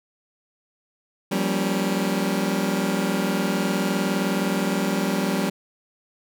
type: chord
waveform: sawtooth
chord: G half-diminished seventh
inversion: third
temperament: just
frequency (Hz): 176.4 / 196 / 235.2 / 282.2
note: F3 / G3 / Bb3 / Db4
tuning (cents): +18 / 0 / +16 / +31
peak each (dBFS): -24 / -20 / -25 / -25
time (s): 1.31-5.5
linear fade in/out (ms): 10
effects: none